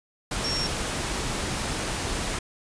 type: tone in noise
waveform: sine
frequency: 5510 Hz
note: F8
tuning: 24 cents flat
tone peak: -27 dBFS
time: 0.44-0.67 s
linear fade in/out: 5 ms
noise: pink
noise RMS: -29 dBFS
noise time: 0.31-2.39 s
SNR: -1 dB
effects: resampled to 22050 Hz